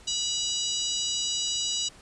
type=harmonic tone; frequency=974 Hz; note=B5; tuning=24 cents flat; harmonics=3 / 4 / 5 / 6 / 7 / 8; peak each=-32 / -31 / -35 / -36 / -35 / -36 dBFS; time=0.07-1.89 s; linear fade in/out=10 ms; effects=pink hiss -52 dBFS RMS until 2.01 s + resampled to 22050 Hz